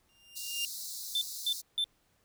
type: tone with exponential growth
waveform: sawtooth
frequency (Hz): 2800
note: F7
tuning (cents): +4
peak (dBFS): -26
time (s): 0.09-0.65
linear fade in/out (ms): 1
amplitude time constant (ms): 120
type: high-pass noise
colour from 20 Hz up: pink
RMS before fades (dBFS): -41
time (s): 0.35-1.62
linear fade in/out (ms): 20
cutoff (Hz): 3900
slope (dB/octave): 96
type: tone bursts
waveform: triangle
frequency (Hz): 3544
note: A7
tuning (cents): +12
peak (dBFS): -26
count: 3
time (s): 1.15-1.842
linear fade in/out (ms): 2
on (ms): 64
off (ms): 250
effects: pink hiss -71 dBFS RMS until 2.24 s